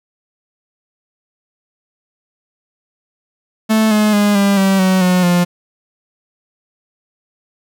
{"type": "tone with pitch steps", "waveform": "45% pulse", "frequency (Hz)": [219.1, 212.4, 205.8, 199.53, 193.4, 187.46, 181.7, 176.12], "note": ["A3", "G#3", "G#3", "G3", "G3", "F#3", "F#3", "F3"], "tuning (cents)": [-7, 39, -16, 31, -23, 23, -31, 15], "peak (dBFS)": -10, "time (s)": [3.69, 5.45], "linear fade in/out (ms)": 20, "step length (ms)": 220, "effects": []}